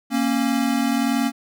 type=tone pair together; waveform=square; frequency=233.1 / 274.3 Hz; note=A#3 / C#4; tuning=0 / -18 cents; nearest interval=minor third; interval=282 cents; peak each=-22 / -22 dBFS; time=0.1-1.32 s; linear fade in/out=50 ms; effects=none